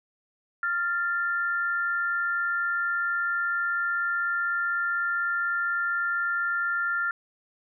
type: tone pair together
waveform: sine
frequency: 1392.1 / 1772 Hz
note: F6 / A6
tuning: -6 / +12 cents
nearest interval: major third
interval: 418 cents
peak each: -25 / -31 dBFS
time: 0.63-7.11 s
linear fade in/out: 2 ms
effects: none